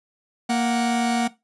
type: tone pair together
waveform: 45% pulse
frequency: 233.1 / 738.7 Hz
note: A#3 / F#5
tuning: 0 / -3 cents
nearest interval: octave + minor sixth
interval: 1997 cents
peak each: -21 / -24 dBFS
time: 0.49-1.28 s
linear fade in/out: 10 ms
effects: noise-tail reverb RT60 0.2 s tail -17 dB re dry + resampled to 24000 Hz